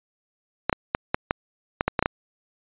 clicks, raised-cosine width 0.5 ms, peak -5 dBFS, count 10, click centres 0.696 / 0.728 / 0.949 / 1.145 / 1.309 / 1.809 / 1.88 / 1.992 / 2.026 / 2.059 s, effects resampled to 8000 Hz

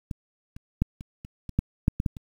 clicks, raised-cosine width 5 ms, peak -19 / -29 / -9 / -27 / -28 / -23 / -9 / -7 / -13 / -12 / -26 dBFS, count 11, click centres 0.112 / 0.565 / 0.82 / 1.009 / 1.249 / 1.493 / 1.59 / 1.881 / 2.001 / 2.062 / 2.168 s, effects 8-bit

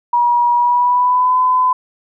sine tone with pitch glide, 960 to 1011.8 Hz, B5 to B5, -49 to +42 cents, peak -10 dBFS, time 0.13-1.73 s, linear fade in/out 5 ms, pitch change +91 cents, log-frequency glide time 0.54-1.37 s, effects none

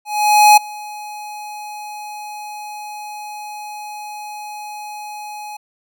square tone with ADSR envelope, 840 Hz, G#5, 19 cents sharp, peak -5 dBFS, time 0.05-5.57 s, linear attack 520 ms, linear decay 10 ms, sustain -24 dB, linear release 7 ms, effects none

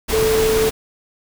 sine tone in noise, 440 Hz, A4, in tune, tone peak -14 dBFS, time 0.12-0.7 s, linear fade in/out 20 ms, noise pink, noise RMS -22 dBFS, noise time 0.08-0.71 s, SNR +5 dB, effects none

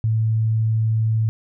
sine tone, 110.9 Hz, A2, 14 cents sharp, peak -16 dBFS, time 0.04-1.29 s, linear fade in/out 0 ms, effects none

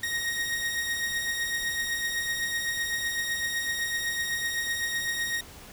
sawtooth beating tone pair, 1864 / 1871.9 Hz, A#6 / A#6, -1 / +7 cents, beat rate 7.9 Hz, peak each -32 / -25 dBFS, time 0.03-5.41 s, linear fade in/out 5 ms, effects pink hiss -47 dBFS RMS until 5.72 s

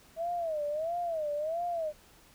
sine tone with vibrato, 641 Hz, E5, 49 cents flat, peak -30 dBFS, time 0.16-1.93 s, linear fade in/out 50 ms, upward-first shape sine, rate 1.5 Hz, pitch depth 160 cents each way, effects pink hiss -59 dBFS RMS until 2.34 s

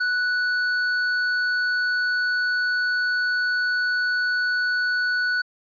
sine tone with tanh clipping, 1480 Hz, F#6, in tune, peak -22 dBFS, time 0-5.42 s, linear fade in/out 10 ms, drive 13 dB, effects resampled to 11025 Hz

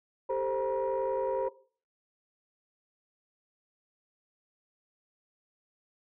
sine tone cluster, 395.8 / 446.7 / 525 / 955 Hz, G4 / A4 / C5 / A#5, +17 / +26 / +6 / +42 cents, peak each -34 / -35 / -30 / -33 dBFS, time 0.29-1.49 s, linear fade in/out 10 ms, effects noise-tail reverb RT60 0.4 s tail -17 dB re dry + tanh soft clip ceiling -22 dBFS

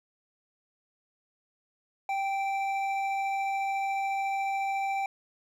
triangle tone pair together, 784 / 2338 Hz, G5 / D7, 0 / -8 cents, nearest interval octave + perfect fifth, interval 1892 cents, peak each -26 / -35 dBFS, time 2.09-5.06 s, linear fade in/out 2 ms, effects none

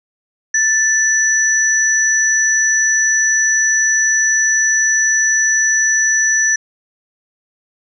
sine tone pair together, 1760 / 5916 Hz, A6 / F#8, 0 / -1 cents, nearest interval octave + major sixth, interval 2099 cents, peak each -14 dBFS, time 0.54-6.56 s, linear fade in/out 5 ms, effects none

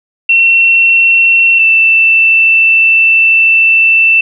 sine tone pair in turn, 2714 / 2667 Hz, E7 / E7, +50 / +20 cents, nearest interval unison, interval 30 cents, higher first, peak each -4 dBFS, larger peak neither, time 0.29-1.59 / 1.59-4.21 s, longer second, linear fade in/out 5 ms, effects none

